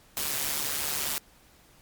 white noise with amplitude modulation, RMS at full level -27 dBFS, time 0.17-1.18 s, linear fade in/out 0 ms, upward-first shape sine, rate 145 Hz, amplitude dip 70%, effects pink hiss -58 dBFS RMS until 1.81 s + MP3 96 kbps

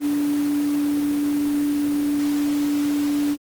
sine tone in noise, 290.4 Hz, D4, 19 cents flat, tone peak -18 dBFS, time 0-3.37 s, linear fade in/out 50 ms, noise pink, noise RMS -34 dBFS, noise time 0-3.37 s, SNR +13 dB, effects high-pass 150 Hz 12 dB/octave + Opus 24 kbps

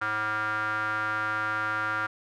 square tone with band-pass filter, 107.4 Hz, A2, 41 cents flat, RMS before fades -29 dBFS, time 0.01-2.07 s, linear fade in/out 10 ms, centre 1400 Hz, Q 5.9, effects none

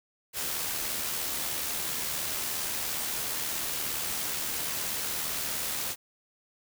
white noise with amplitude modulation, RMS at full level -31 dBFS, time 0.33-5.96 s, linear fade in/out 50 ms, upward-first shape sine, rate 77 Hz, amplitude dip 30%, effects none

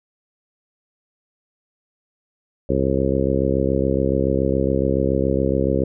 harmonic tone, 67.1 Hz, C2, 44 cents sharp, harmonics 1 / 2 / 3 / 4 / 5 / 6 / 7 / 8, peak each -25 / -25 / -25 / -25 / -25 / -25 / -25 / -25 dBFS, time 2.69-5.84 s, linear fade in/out 5 ms, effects none

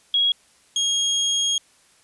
sine / 30% pulse tone pair in turn, 3308 / 3270 Hz, G#7 / G#7, -8 / -28 cents, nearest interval unison, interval 20 cents, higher first, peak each -16 dBFS, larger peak neither, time 0.14-0.32 / 0.76-1.58 s, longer second, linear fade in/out 2 ms, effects white hiss -57 dBFS RMS until 2.03 s + resampled to 24000 Hz

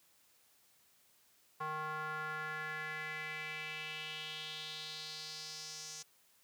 square tone with band-pass filter sweep, 155 Hz, D#3, 6 cents flat, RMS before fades -43 dBFS, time 1.6-6.03 s, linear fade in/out 10 ms, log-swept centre 1100 to 6200 Hz, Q 3.5, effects white hiss -69 dBFS RMS until 6.43 s + high-pass 60 Hz 12 dB/octave

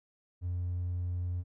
triangle tone, 88.9 Hz, F2, 31 cents sharp, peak -28 dBFS, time 0.41-1.44 s, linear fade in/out 50 ms, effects tanh soft clip ceiling -27 dBFS

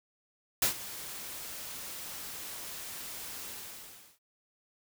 white noise with ADSR envelope, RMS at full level -25 dBFS, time 0.62-4.19 s, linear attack 4 ms, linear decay 110 ms, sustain -17 dB, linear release 720 ms, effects none

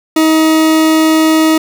40% pulse tone, 316.8 Hz, D#4, 31 cents sharp, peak -6 dBFS, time 0.16-1.58 s, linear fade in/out 5 ms, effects none

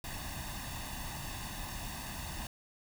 pink noise with comb filter, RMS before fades -41 dBFS, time 0.04-2.47 s, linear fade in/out 2 ms, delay 1.1 ms, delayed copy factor +0.75, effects none

